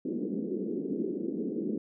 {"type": "band-pass noise", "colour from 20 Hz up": "white", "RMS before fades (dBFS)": -33, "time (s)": [0.05, 1.78], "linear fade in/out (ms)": 5, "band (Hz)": [190, 410], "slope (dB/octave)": 48, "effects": []}